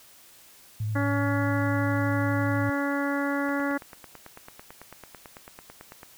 sine tone with vibrato, 107.5 Hz, A2, 40 cents flat, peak -26 dBFS, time 0.8-2.7 s, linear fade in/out 5 ms, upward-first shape sine, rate 12 Hz, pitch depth 34 cents each way
harmonic tone, 282.2 Hz, C#4, 31 cents sharp, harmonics 1 / 2 / 3 / 4 / 5 / 6 / 7, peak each -27 / -32 / -36 / -36 / -34 / -35 / -38 dBFS, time 0.95-3.78 s, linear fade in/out 10 ms
click train, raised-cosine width 0.5 ms, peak -27 dBFS, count 24, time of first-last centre 3.49-6.031 s, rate 9.05 Hz
effects white hiss -53 dBFS RMS until 6.17 s

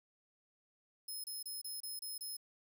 10% pulse tone bursts, 5150 Hz, E8, 41 cents flat, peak -36 dBFS, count 7, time 1.08-2.368 s, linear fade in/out 5 ms, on 160 ms, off 28 ms, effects none

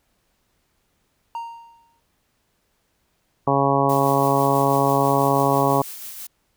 triangle tone with exponential decay, 928 Hz, A#5, 8 cents flat, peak -23 dBFS, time 1.35-2 s, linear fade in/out 1 ms, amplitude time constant 140 ms
harmonic tone, 138.5 Hz, C#3, 1 cent flat, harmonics 1 / 2 / 3 / 4 / 5 / 6 / 7 / 8, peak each -24 / -24 / -24 / -24 / -24 / -24 / -24 / -24 dBFS, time 3.47-5.82 s, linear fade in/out 5 ms
blue noise with tremolo, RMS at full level -34 dBFS, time 3.89-6.27 s, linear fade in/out 5 ms, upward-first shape sine, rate 6.1 Hz, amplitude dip 35%
effects pink hiss -68 dBFS RMS until 6.56 s

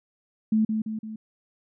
sine tone with echo, 218.1 Hz, A3, 15 cents flat, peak -18 dBFS, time 0.52-0.65 s, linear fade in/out 5 ms, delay 170 ms, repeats 3, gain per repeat -5 dB, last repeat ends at 1.16 s, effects none

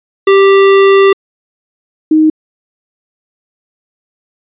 square / sine tone pair in turn, 392 / 312 Hz, G4 / D#4, 0 / +5 cents, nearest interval major third, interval 395 cents, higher first, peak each -4 dBFS, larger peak neither, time 0.27-1.13 / 2.11-2.3 s, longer first, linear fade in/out 5 ms, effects resampled to 8000 Hz

